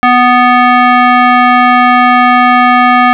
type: tone with frequency modulation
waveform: sine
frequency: 246.9 Hz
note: B3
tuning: in tune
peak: -3 dBFS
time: 0.03-3.13 s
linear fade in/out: 0 ms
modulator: 990 Hz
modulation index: 1.7
effects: none